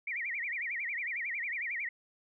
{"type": "tone with vibrato", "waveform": "sine", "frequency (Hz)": 2105, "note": "C7", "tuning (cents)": 10, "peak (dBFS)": -33, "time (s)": [0.07, 1.89], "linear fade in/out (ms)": 5, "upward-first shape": "sine", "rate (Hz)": 11, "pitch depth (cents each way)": 230, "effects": []}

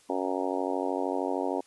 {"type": "harmonic tone", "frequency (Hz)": 93.1, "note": "F#2", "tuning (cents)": 11, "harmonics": [3, 4, 5, 6, 7, 8, 9, 10], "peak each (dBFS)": [-33, -34, -35, -36, -36, -37, -38, -38], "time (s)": [0.09, 1.61], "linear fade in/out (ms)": 10, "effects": ["white hiss -60 dBFS RMS until 1.66 s", "resampled to 24000 Hz"]}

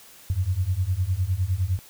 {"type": "beating tone pair", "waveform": "sine", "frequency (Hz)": [87.31, 97.11], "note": ["F2", "G2"], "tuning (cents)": [0, -16], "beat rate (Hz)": 9.8, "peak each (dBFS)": [-25, -24], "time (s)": [0.3, 1.79], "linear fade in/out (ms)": 0, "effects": ["white hiss -49 dBFS RMS until 1.89 s"]}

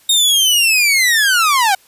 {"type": "linear sweep", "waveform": "sawtooth", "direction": "down", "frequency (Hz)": [3729, 740], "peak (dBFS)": -7, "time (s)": [0.09, 1.75], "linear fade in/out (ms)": 5, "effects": ["white hiss -50 dBFS RMS until 1.87 s", "resampled to 32000 Hz"]}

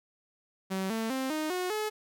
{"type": "tone with pitch steps", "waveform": "sawtooth", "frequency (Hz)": [190.5, 223.9, 263.3, 309.5, 363.8, 427.7], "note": ["G3", "A3", "C4", "D#4", "F#4", "A4"], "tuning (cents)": [-49, 30, 11, -9, -29, -49], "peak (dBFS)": -26, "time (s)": [0.7, 1.9], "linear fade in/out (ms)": 20, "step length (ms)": 200, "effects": []}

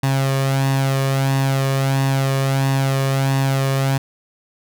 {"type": "tone with flanger", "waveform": "sawtooth", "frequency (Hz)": 135.4, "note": "C#3", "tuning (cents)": -40, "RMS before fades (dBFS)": -18, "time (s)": [0.03, 3.98], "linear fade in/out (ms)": 5, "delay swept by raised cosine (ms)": [1.1, 1.75], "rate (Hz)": 1.5, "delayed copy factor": 0.55, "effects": []}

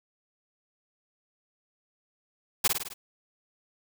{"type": "noise with echo", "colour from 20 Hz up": "white", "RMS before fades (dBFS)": -22, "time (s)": [2.64, 2.68], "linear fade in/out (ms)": 10, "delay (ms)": 52, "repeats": 5, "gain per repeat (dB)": -4, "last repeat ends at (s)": 2.94, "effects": []}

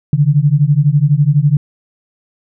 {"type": "beating tone pair", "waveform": "sine", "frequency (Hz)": [140, 152], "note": ["C#3", "D#3"], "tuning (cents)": [18, -40], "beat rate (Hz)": 12, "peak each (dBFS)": -11, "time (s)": [0.13, 1.57], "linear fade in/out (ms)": 2, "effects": []}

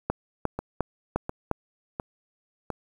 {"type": "two click trains", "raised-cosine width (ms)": 1, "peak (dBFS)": [-10, -16], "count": [5, 4], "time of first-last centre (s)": [[0.1, 1.513], [0.59, 2.703]], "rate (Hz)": [2.83, 1.42], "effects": ["8-bit"]}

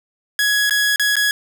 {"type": "tone with dropouts", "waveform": "sawtooth", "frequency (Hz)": 1673, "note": "G#6", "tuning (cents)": 12, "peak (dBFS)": -11, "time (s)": [0.39, 1.31], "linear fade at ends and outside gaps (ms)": 1, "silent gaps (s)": [[0.696, 0.708], [0.96, 0.996], [1.156, 1.166]], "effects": []}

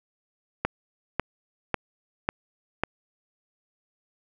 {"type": "click train", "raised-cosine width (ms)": 0.5, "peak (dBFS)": -8, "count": 5, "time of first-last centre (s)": [0.65, 2.836], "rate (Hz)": 1.83, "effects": []}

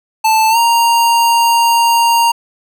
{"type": "tone with pitch glide", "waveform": "square", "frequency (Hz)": [880, 932.3], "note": ["A5", "A#5"], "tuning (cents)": [0, 0], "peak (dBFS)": -9, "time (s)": [0.24, 2.32], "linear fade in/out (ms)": 10, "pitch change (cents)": 100, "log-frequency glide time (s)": [0.5, 0.57], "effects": []}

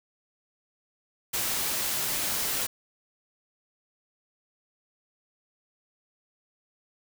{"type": "noise", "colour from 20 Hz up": "white", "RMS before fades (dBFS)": -29, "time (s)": [1.33, 2.67], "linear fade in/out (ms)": 10, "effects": []}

